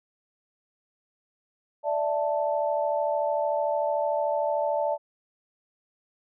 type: chord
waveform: sine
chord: D suspended second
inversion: none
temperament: just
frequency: 587.3 / 660.7 / 881 Hz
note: D5 / E5 / A5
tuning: 0 / +4 / +2 cents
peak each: -26 / -29 / -29 dBFS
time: 1.83-4.98 s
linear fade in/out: 50 ms
effects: none